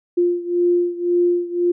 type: beating tone pair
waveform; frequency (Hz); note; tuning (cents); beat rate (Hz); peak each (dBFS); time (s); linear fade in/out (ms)
sine; 350 / 351.9; F4 / F4; +4 / +13; 1.9; -17 / -20; 0.17-1.72; 10
effects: none